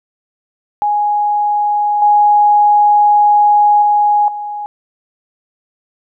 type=tone with level steps; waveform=sine; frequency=830.6 Hz; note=G#5; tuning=in tune; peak=-11 / -6 / -8 / -20 dBFS; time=0.82-4.66 s; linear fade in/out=0 ms; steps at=2.02 / 3.82 / 4.28 s; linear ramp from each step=2 ms; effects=none